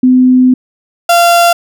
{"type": "tone pair in turn", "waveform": ["sine", "35% pulse"], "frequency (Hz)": [254.3, 689.2], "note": ["C4", "F5"], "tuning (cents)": [-49, -23], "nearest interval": "octave + perfect fourth", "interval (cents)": 1726, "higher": "second", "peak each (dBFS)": -3, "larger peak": "neither", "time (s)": [[0.03, 0.54], [1.09, 1.53]], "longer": "first", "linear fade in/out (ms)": 5, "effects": []}